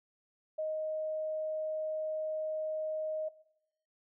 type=tone; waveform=sine; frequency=624 Hz; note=D#5; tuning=5 cents sharp; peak=-32 dBFS; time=0.58-3.29 s; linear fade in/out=10 ms; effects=noise-tail reverb RT60 0.8 s tail -19 dB re dry